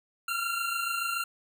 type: tone pair together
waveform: 25% pulse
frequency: 1360 / 1387 Hz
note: F6 / F6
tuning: -46 / -12 cents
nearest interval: unison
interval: 34 cents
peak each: -30 / -27 dBFS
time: 0.28-1.24 s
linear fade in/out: 5 ms
effects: none